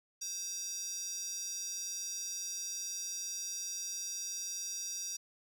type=tone with high-pass filter; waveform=square; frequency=523.3 Hz; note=C5; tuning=in tune; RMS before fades=-40 dBFS; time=0.21-5.17 s; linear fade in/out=10 ms; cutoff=5500 Hz; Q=8.2; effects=none